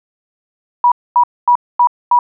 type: tone bursts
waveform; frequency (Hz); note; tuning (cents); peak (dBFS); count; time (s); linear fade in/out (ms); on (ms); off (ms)
sine; 970; B5; -31; -6; 5; 0.84-2.19; 2; 78; 240
effects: none